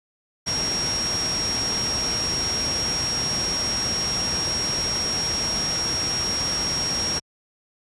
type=tone in noise; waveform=sine; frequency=5590 Hz; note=F8; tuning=1 cent sharp; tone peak=-23 dBFS; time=0.46-7.2 s; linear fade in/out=20 ms; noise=pink; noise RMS=-29 dBFS; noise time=0.46-7.2 s; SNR=+3 dB; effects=high-pass 60 Hz 12 dB/octave + resampled to 24000 Hz